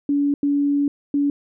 sine tone bursts at uneven times, 285.4 Hz, D4, 49 cents flat, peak -16 dBFS, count 3, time 0.09-0.34 / 0.43-0.88 / 1.14-1.3 s, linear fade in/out 2 ms, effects none

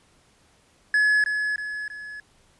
triangle tone with echo, 1700 Hz, G#6, 40 cents sharp, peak -15 dBFS, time 0.94-1.24 s, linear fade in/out 2 ms, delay 320 ms, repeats 3, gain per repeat -6 dB, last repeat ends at 2.2 s, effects pink hiss -60 dBFS RMS until 2.59 s + resampled to 24000 Hz

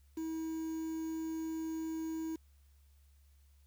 triangle tone with quantisation, 321.5 Hz, E4, 43 cents flat, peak -34 dBFS, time 0.17-2.36 s, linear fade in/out 5 ms, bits 9, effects added 70 Hz sine -61 dBFS peak until 3.66 s + white hiss -75 dBFS RMS until 3.66 s

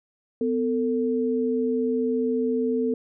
sine tone pair together, 251.2 / 447.6 Hz, B3 / A4, +30 / +30 cents, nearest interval minor seventh, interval 1000 cents, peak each -24 dBFS, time 0.41-2.94 s, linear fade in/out 2 ms, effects none

